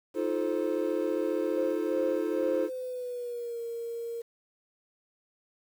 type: chord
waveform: triangle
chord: F dominant seventh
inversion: third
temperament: just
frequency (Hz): 314.3 / 349.2 / 436.5 / 523.8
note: Eb4 / F4 / A4 / C5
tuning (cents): +18 / 0 / -14 / +2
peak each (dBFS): -30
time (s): 0.14-2.7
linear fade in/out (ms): 50
type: tone with pitch glide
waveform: sine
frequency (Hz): 526 to 465.9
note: C5 to A#4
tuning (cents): +9 to -1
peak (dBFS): -33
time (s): 1.57-4.22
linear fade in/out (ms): 10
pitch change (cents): -210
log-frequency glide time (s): 2.5-3.61
effects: tanh soft clip ceiling -16 dBFS + 9-bit